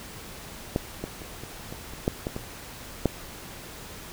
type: clicks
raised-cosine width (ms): 2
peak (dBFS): -10 / -17 / -27 / -25 / -23 / -27 / -9 / -15 / -18 / -7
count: 10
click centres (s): 0.761 / 1.04 / 1.218 / 1.436 / 1.725 / 1.936 / 2.079 / 2.269 / 2.364 / 3.057
effects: pink hiss -42 dBFS RMS until 4.12 s